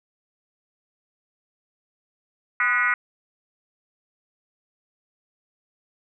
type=tone with frequency modulation; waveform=sine; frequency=1703 Hz; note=G#6; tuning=43 cents sharp; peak=-18 dBFS; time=2.6-2.94 s; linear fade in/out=2 ms; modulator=230 Hz; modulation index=2.2; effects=none